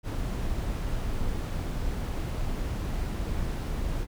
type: noise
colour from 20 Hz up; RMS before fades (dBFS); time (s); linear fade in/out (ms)
brown; -30; 0.03-4.07; 50
effects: none